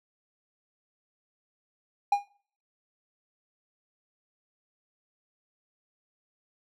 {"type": "tone with exponential decay", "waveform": "triangle", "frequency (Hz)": 811, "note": "G#5", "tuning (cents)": -41, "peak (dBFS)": -15, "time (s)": [2.12, 2.28], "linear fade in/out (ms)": 5, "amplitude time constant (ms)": 33, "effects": ["noise-tail reverb RT60 0.5 s tail -24 dB re dry"]}